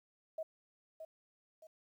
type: tone with echo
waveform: sine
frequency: 638 Hz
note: D#5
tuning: 43 cents sharp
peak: -37 dBFS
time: 0.38-0.43 s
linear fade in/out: 5 ms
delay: 620 ms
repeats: 2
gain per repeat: -8 dB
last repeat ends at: 1.67 s
effects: 12-bit